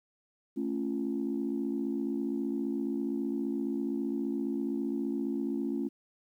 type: chord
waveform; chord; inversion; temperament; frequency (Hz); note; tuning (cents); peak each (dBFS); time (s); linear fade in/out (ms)
sine; A augmented; none; just; 220 / 275 / 343.8; A3 / C#4 / E#4; 0 / -14 / -27; -34 / -32 / -35; 0.56-5.89; 20
effects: tanh soft clip ceiling -22 dBFS + 11-bit